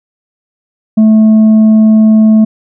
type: tone with tanh clipping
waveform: triangle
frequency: 218 Hz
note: A3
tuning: 16 cents flat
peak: -3 dBFS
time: 0.97-2.45 s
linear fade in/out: 10 ms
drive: 8 dB
effects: none